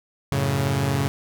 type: chord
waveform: sawtooth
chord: F# minor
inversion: none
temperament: equal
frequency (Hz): 92.5 / 110 / 138.59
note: F#2 / A2 / C#3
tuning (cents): 0 / 0 / 0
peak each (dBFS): -24 / -23 / -18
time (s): 0.32-1.08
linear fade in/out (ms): 0
effects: none

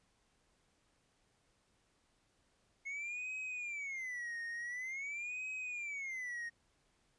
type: tone with vibrato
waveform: triangle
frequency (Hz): 2169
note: C#7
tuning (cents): -38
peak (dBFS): -38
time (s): 2.85-6.5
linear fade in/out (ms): 20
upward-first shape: sine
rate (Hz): 0.47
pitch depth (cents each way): 270
effects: pink hiss -75 dBFS RMS until 7.18 s + resampled to 22050 Hz

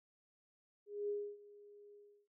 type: tone with ADSR envelope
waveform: sine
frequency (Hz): 411.2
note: G#4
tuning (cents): -17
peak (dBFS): -35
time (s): 0.86-2.28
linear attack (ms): 230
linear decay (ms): 280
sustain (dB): -21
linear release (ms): 340
effects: none

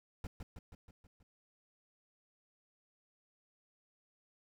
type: noise with echo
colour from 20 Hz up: brown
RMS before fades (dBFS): -41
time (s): 0.24-0.27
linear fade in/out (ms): 2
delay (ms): 160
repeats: 6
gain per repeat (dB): -4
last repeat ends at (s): 1.23
effects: none

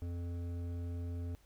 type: tone with hard clipping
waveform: sine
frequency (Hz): 86.5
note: F2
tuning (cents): -16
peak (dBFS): -39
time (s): 0.02-1.35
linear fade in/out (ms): 0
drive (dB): 11
effects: added 50 Hz sine -66 dBFS peak until 1.45 s + pink hiss -69 dBFS RMS until 1.45 s

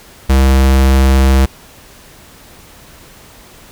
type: tone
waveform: square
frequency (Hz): 66.5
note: C2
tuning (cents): +29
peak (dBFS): -7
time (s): 0.29-1.46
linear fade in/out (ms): 10
effects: pink hiss -40 dBFS RMS until 3.71 s

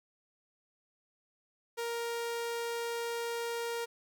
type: tone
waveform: sawtooth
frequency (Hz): 467.8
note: A#4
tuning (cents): +6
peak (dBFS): -30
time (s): 1.77-3.86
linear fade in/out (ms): 20
effects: none

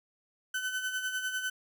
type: tone with tremolo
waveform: 35% pulse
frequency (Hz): 1514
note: F#6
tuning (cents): +39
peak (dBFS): -28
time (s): 0.54-1.5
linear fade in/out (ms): 5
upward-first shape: sine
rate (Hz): 10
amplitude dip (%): 55
effects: none

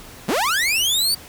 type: linear sweep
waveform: sawtooth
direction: up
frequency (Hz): 142.8 to 4670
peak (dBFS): -14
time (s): 0.28-1.15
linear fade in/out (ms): 10
effects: pink hiss -41 dBFS RMS until 1.28 s

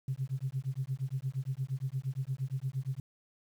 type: tone with tremolo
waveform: sine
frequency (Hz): 132.8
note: C3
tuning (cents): +26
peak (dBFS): -28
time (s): 0.08-3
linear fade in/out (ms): 2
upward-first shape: sine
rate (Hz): 8.6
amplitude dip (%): 100
effects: tanh soft clip ceiling -24 dBFS + 10-bit

